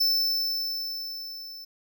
square tone with level ramp, 5290 Hz, E8, 5 cents sharp, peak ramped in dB -20 to -40 dBFS, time 0-1.65 s, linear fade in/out 10 ms, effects none

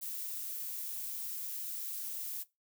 violet noise, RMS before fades -40 dBFS, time 0.01-2.44 s, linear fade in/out 20 ms, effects noise-tail reverb RT60 0.2 s tail -18 dB re dry

